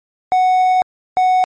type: tone pair in turn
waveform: triangle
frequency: 740 / 740 Hz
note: F#5 / F#5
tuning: 0 / 0 cents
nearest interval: unison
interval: 0 cents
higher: neither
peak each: -8 dBFS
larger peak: neither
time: 0.32-0.82 / 1.17-1.44 s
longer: first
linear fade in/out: 0 ms
effects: MP3 32 kbps